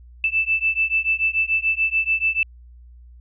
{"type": "beating tone pair", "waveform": "sine", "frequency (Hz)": [2639, 2645.9], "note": ["E7", "E7"], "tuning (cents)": [1, 6], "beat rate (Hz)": 6.9, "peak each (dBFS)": -21, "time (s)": [0.24, 2.43], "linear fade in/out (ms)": 2, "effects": ["added 60 Hz sine -42 dBFS peak until 3.2 s"]}